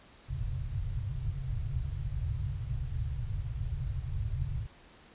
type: low-pass noise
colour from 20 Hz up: white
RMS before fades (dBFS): -34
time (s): 0.28-4.67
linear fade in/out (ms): 20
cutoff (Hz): 140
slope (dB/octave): 96
effects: pink hiss -57 dBFS RMS until 5.14 s + resampled to 8000 Hz